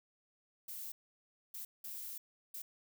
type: noise bursts at uneven times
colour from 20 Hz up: violet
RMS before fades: -45 dBFS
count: 4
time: 0.68-0.92 / 1.54-1.65 / 1.84-2.18 / 2.54-2.62 s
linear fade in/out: 5 ms
effects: none